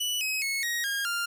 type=tone with pitch steps; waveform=sawtooth; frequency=2960 / 2547 / 2192 / 1886.3 / 1623.3 / 1396.9 Hz; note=F#7 / D#7 / C#7 / A#6 / G#6 / F6; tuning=0 / +40 / -20 / +20 / -40 / 0 cents; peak=-24 dBFS; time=0-1.26 s; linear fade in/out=10 ms; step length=210 ms; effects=none